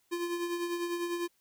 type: tone with tremolo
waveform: square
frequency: 346.1 Hz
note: F4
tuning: 16 cents flat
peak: -30 dBFS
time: 0.11-1.28 s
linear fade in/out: 20 ms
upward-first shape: triangle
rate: 10 Hz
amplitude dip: 55%
effects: white hiss -72 dBFS RMS until 1.4 s